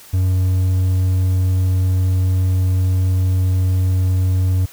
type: tone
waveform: triangle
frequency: 92.5 Hz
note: F#2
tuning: in tune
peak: -11 dBFS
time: 0.13-4.66 s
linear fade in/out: 10 ms
effects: white hiss -42 dBFS RMS until 4.72 s